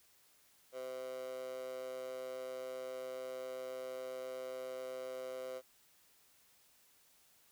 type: tone with high-pass filter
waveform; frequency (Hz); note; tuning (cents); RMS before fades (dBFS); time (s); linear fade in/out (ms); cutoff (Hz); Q
15% pulse; 129.1; C3; -23; -44; 0.72-5.62; 50; 540; 5.3
effects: white hiss -68 dBFS RMS until 7.51 s